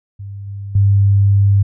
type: tone with level steps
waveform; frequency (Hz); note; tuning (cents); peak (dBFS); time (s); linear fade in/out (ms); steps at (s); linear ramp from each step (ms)
sine; 99.7; G2; +30; -26 / -24 / -8; 0.19-1.63; 10; 0.47 / 0.75; 5
effects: none